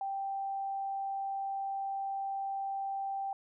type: tone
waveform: sine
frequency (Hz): 784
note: G5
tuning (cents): 0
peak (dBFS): -33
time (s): 0.01-3.33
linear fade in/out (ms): 2
effects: none